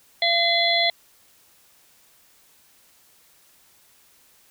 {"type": "harmonic tone", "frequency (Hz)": 683, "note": "F5", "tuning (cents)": -39, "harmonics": [1, 3, 5, 6], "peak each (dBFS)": [-23, -23, -23, -23], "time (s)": [0.22, 0.9], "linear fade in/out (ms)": 2, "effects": ["white hiss -57 dBFS RMS until 4.5 s"]}